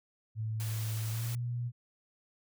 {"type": "tone with pitch glide", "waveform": "sine", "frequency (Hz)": [110, 120.65], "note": ["A2", "B2"], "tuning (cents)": [0, -40], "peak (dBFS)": -32, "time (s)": [0.35, 1.72], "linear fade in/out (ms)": 50, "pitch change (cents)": 160, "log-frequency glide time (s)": [1.07, 1.36]}
{"type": "noise", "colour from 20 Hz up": "white", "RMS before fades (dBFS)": -44, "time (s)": [0.6, 1.35], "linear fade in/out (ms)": 0}
{"effects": []}